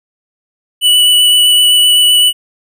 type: tone with vibrato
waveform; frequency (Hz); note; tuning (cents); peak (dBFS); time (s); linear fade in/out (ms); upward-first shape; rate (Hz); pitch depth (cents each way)
square; 2960; F#7; 0; -6; 0.81-2.33; 50; sine; 7.8; 12
effects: none